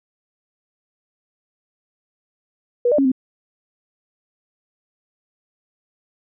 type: tone with pitch steps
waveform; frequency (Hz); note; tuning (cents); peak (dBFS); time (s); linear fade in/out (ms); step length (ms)
sine; 484.5 / 595 / 273.5 / 259.6; B4 / D5 / C#4 / C4; -33 / +22 / -23 / -13; -13; 2.85-3.118; 5; 67
effects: none